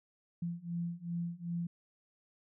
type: beating tone pair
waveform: sine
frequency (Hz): 169.9 / 172.5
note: F3 / F3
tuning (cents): -47 / -21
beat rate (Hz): 2.6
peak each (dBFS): -39 / -38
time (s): 0.42-1.67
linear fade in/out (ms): 5
effects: none

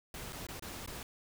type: noise with dropouts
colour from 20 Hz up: pink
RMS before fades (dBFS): -44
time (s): 0.14-1.03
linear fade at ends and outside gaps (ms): 2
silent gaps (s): 0.325-0.329 / 0.468-0.486 / 0.596-0.623 / 0.862-0.875
effects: none

